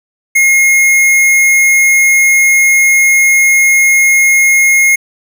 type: tone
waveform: square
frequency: 2150 Hz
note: C7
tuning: 47 cents sharp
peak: -6 dBFS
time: 0.35-4.96 s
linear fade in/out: 10 ms
effects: none